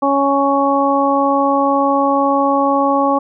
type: harmonic tone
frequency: 278 Hz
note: C#4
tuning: 5 cents sharp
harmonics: 1 / 2 / 3 / 4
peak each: -17 / -17 / -17 / -17 dBFS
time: 0.02-3.19 s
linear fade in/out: 10 ms
effects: none